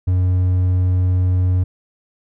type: tone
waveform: triangle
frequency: 91.3 Hz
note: F#2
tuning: 23 cents flat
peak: -11 dBFS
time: 0.07-1.64 s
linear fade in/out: 10 ms
effects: none